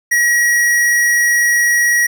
square tone, 1909 Hz, A#6, 41 cents sharp, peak -11 dBFS, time 0.11-2.07 s, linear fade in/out 10 ms, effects none

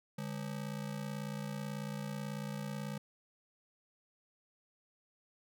square ring-modulated tone, 174.61 Hz, F3, in tune, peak -36 dBFS, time 0.18-2.98 s, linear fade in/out 5 ms, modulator 29.1 Hz, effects none

